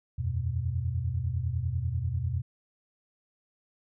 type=chord; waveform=sine; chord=E suspended second; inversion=none; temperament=equal; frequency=82.41 / 92.5 / 123.47 Hz; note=E2 / F#2 / B2; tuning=0 / 0 / 0 cents; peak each=-32 / -32 / -31 dBFS; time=0.18-2.42 s; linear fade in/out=10 ms; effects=none